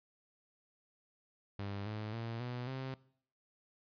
sawtooth tone with pitch steps, 100 / 107.18 / 114.87 / 123.11 / 131.95 Hz, G2 / A2 / A#2 / B2 / C3, +35 / -45 / -25 / -5 / +15 cents, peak -35 dBFS, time 1.59-2.94 s, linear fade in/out 0 ms, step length 270 ms, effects noise-tail reverb RT60 0.6 s tail -21 dB re dry + resampled to 11025 Hz

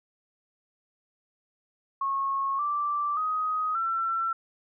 sine tone with pitch steps, 1093 / 1171.4 / 1255.5 / 1345.6 Hz, C#6 / D6 / D#6 / E6, -25 / -5 / +15 / +35 cents, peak -25 dBFS, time 2.01-4.33 s, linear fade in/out 5 ms, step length 580 ms, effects none

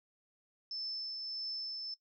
sine tone with tremolo, 5274 Hz, E8, in tune, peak -37 dBFS, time 0.71-1.94 s, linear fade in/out 2 ms, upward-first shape triangle, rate 1.6 Hz, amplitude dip 30%, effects noise-tail reverb RT60 0.1 s tail -17 dB re dry

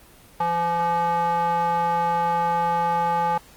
square tone with band-pass filter, 170.6 Hz, F3, 40 cents flat, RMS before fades -22 dBFS, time 0.4-3.38 s, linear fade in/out 5 ms, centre 930 Hz, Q 5.3, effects pink hiss -50 dBFS RMS until 3.56 s + Opus 24 kbps

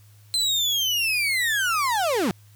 35% pulse linear sweep, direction down, 4108 to 164.6 Hz, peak -19 dBFS, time 0.34-2.31 s, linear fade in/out 0 ms, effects added 104 Hz sine -49 dBFS peak until 2.55 s + white hiss -59 dBFS RMS until 2.55 s

